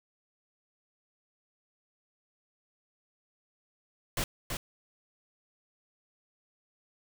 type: noise with echo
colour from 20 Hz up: pink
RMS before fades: -31 dBFS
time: 4.17-4.24 s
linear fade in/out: 2 ms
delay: 330 ms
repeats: 1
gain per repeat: -4 dB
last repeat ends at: 4.57 s
effects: none